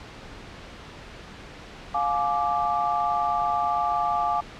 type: chord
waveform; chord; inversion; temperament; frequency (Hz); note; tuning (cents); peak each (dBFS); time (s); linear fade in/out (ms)
sine; D diminished; first; just; 704.8 / 845.8 / 1174.7; F5 / Ab5 / D6; +16 / +31 / 0; -26; 1.94-4.41; 10
effects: pink hiss -42 dBFS RMS until 4.59 s + low-pass 4000 Hz 12 dB/octave